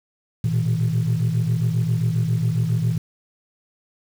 sine tone cluster, 113.7 / 121.1 / 161.8 Hz, A#2 / B2 / E3, -43 / -34 / -32 cents, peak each -21 dBFS, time 0.44-2.98 s, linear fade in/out 5 ms, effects tanh soft clip ceiling -13 dBFS + 7-bit

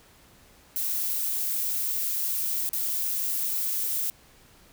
violet noise with dropouts, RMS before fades -28 dBFS, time 0.76-4.1 s, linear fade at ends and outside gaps 0 ms, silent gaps 2.691-2.732 s, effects pink hiss -56 dBFS RMS until 4.72 s

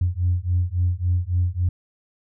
sine beating tone pair, 87.31 / 90.91 Hz, F2 / F#2, 0 / -30 cents, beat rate 3.6 Hz, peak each -21 dBFS, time 0.01-1.69 s, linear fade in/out 5 ms, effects tanh soft clip ceiling -12 dBFS

